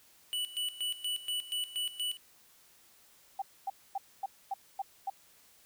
square tone with tremolo, 2960 Hz, F#7, in tune, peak -32 dBFS, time 0.33-2.17 s, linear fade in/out 0 ms, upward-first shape square, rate 4.2 Hz, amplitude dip 80%
sine tone bursts, 784 Hz, G5, in tune, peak -31 dBFS, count 7, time 3.39-5.1 s, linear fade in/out 5 ms, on 30 ms, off 250 ms
effects white hiss -62 dBFS RMS until 5.65 s

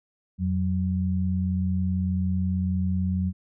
sine tone pair together, 87.6 / 185.82 Hz, F2 / F#3, +6 / +8 cents, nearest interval octave + minor second, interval 1302 cents, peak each -25 dBFS, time 0.38-3.33 s, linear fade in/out 50 ms, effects none

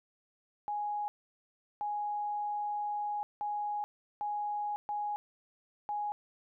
sine tone bursts at uneven times, 830.6 Hz, G#5, in tune, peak -32 dBFS, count 6, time 0.68-1.08 / 1.81-3.23 / 3.41-3.84 / 4.21-4.76 / 4.89-5.16 / 5.89-6.12 s, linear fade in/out 0 ms, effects none

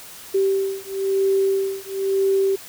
sine beating tone pair, 388.1 / 389.1 Hz, G4 / G4, -17 / -13 cents, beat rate 1 Hz, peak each -21 dBFS, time 0.34-2.56 s, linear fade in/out 10 ms, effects white hiss -40 dBFS RMS until 2.68 s

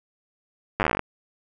slowing click train, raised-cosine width 0.5 ms, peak -7 dBFS, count 14, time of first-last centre 0.8-0.993 s, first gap 9 ms, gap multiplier 1.08, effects none

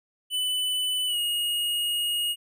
square tone with pitch glide, 2996 to 2872 Hz, F#7 to F7, +21 to +48 cents, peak -25 dBFS, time 0.3-2.36 s, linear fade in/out 50 ms, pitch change -73 cents, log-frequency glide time 1.07-1.18 s, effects none

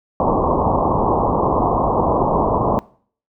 white low-pass noise, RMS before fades -17 dBFS, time 0.2-2.79 s, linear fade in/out 0 ms, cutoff 1100 Hz, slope 96 dB/octave, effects noise-tail reverb RT60 0.5 s tail -22 dB re dry

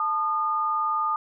sine tone pair together, 880 / 1220.2 Hz, A5 / D#6, 0 / -34 cents, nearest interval tritone, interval 566 cents, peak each -29 / -23 dBFS, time 0-1.16 s, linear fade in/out 2 ms, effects none

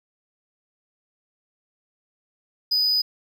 triangle tone, 4978 Hz, D#8, in tune, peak -17 dBFS, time 2.71-3.02 s, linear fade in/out 10 ms, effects none

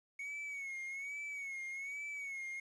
triangle tone with vibrato, 2217 Hz, C#7, in tune, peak -39 dBFS, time 0.19-2.6 s, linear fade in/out 5 ms, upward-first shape sine, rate 1.2 Hz, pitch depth 75 cents each way, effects resampled to 24000 Hz + 11-bit

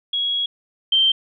sine tone pair in turn, 3322 / 3136 Hz, G#7 / G7, 0 / 0 cents, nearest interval minor second, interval 100 cents, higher first, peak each -19 / -13 dBFS, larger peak second, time 0.13-0.46 / 0.92-1.12 s, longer first, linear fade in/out 5 ms, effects none

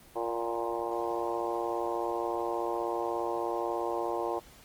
harmonic tone with a mistuned harmonic, 116.54 Hz, A#2, in tune, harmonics 3 / 4 / 5 / 6 / 7 / 8 / 9, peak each -35 / -36 / -37 / -38 / -38 / -39 / -40 dBFS, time 0.15-4.4 s, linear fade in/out 20 ms, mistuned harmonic 6, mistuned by +37 cents, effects pink hiss -55 dBFS RMS until 4.64 s + Opus 24 kbps

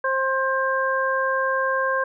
harmonic tone, 530 Hz, C5, 22 cents sharp, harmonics 1 / 2 / 3, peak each -24 / -24 / -24 dBFS, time 0.04-2.04 s, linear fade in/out 5 ms, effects none

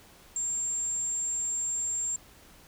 sine tone, 7400 Hz, A#8, 14 cents flat, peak -28 dBFS, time 0.36-2.16 s, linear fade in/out 2 ms, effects pink hiss -55 dBFS RMS until 2.67 s

